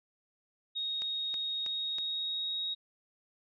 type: tone with pitch glide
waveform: sine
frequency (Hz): 3744 to 3777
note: A#7 to A#7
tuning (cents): +7 to +22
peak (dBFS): -32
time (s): 0.75-2.75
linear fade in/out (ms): 20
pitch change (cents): +15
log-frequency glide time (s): 1.6-2.59
type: click train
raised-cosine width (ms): 0.2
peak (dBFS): -27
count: 4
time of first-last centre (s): 1.02-1.985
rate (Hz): 3.11
effects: none

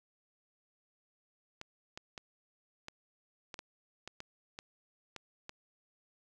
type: clicks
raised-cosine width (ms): 0.2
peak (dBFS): -26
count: 11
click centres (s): 1.614 / 1.975 / 2.178 / 2.884 / 3.542 / 3.591 / 4.076 / 4.204 / 4.589 / 5.163 / 5.494
effects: none

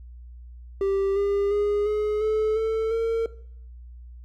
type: tone with pitch steps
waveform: triangle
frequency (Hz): 392 / 401.9 / 412 / 422.3 / 432.9 / 443.8 / 455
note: G4 / G4 / G#4 / G#4 / A4 / A4 / A#4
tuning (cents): 0 / +43 / -14 / +29 / -28 / +15 / -42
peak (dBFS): -19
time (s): 0.81-3.26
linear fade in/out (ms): 2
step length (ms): 350
effects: noise-tail reverb RT60 0.6 s tail -18 dB re dry + added 60 Hz sine -40 dBFS peak until 4.24 s

